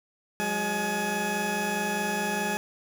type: tone cluster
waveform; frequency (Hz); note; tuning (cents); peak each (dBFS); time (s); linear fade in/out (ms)
20% pulse; 180.8 / 205.6 / 844; F#3 / G#3 / G#5; -40 / -17 / +28; -31 / -26 / -24; 0.4-2.57; 0
effects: none